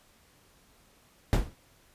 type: noise with exponential decay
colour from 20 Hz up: brown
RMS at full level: -17 dBFS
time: 1.33-1.55 s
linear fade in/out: 0 ms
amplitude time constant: 47 ms
effects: pink hiss -62 dBFS RMS until 1.94 s + resampled to 32000 Hz